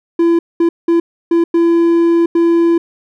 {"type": "tone bursts at uneven times", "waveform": "triangle", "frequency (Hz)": 337.3, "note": "E4", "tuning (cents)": 40, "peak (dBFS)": -6, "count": 6, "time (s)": [[0.19, 0.39], [0.6, 0.69], [0.88, 1], [1.31, 1.44], [1.54, 2.26], [2.35, 2.78]], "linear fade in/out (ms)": 5, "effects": []}